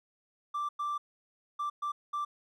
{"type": "tone bursts at uneven times", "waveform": "triangle", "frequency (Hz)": 1174.7, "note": "D6", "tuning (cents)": 0, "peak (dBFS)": -28, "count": 5, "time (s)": [[0.54, 0.69], [0.79, 0.98], [1.59, 1.7], [1.82, 1.92], [2.13, 2.25]], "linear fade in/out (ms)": 10, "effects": ["tanh soft clip ceiling -26 dBFS"]}